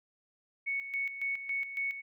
sine tone with tremolo, 2217 Hz, C#7, in tune, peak -30 dBFS, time 0.66-2.02 s, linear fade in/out 20 ms, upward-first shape square, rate 3.6 Hz, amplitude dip 65%, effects none

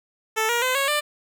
10% pulse tone with pitch steps, 440 / 474.3 / 511.3 / 551.2 / 594.2 Hz, A4 / A#4 / C5 / C#5 / D5, 0 / +30 / -40 / -10 / +20 cents, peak -12 dBFS, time 0.36-1.01 s, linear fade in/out 20 ms, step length 130 ms, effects none

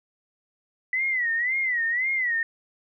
sine tone with vibrato, 1975.5 Hz, B6, in tune, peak -22 dBFS, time 0.93-2.43 s, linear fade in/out 2 ms, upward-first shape sine, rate 1.9 Hz, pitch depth 140 cents each way, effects none

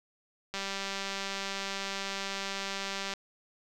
click train, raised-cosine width 0.2 ms, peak -18 dBFS, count 510, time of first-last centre 0.54-3.137 s, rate 196 Hz, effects none

